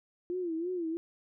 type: tone with vibrato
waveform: sine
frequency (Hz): 343.8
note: F4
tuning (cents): -27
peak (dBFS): -31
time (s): 0.3-0.97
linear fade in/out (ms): 0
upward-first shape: sine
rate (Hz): 3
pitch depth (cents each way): 120
effects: none